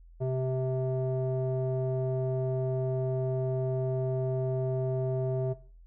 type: tone with low-pass filter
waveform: square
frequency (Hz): 130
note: C3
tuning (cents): -11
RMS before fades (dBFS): -30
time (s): 0.2-5.54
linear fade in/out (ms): 20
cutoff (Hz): 550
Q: 9.8
effects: noise-tail reverb RT60 0.4 s tail -17 dB re dry + added 42 Hz sine -50 dBFS peak until 5.86 s